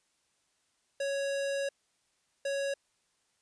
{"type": "tone bursts at uneven times", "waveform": "square", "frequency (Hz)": 555, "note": "C#5", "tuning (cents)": 2, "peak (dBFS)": -31, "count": 2, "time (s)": [[1, 1.69], [2.45, 2.74]], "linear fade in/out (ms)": 5, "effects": ["white hiss -74 dBFS RMS until 3.41 s", "resampled to 22050 Hz"]}